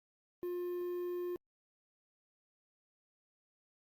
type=tone with quantisation; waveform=triangle; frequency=354.4 Hz; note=F4; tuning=25 cents sharp; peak=-34 dBFS; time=0.43-1.36 s; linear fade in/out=0 ms; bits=10; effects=Opus 32 kbps